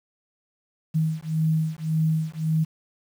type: beating tone pair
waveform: sine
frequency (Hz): 157.6 / 159.4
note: D#3 / D#3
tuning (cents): +23 / +42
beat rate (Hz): 1.8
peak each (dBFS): -24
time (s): 0.94-2.65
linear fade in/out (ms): 20
effects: 8-bit